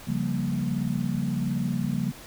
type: chord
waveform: sine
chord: G half-diminished seventh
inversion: second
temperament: equal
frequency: 138.59 / 174.61 / 196 / 233.1 Hz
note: Db3 / F3 / G3 / Bb3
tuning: 0 / 0 / 0 / 0 cents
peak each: -30 dBFS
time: 0.07-2.12 s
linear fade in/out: 10 ms
effects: pink hiss -45 dBFS RMS until 2.26 s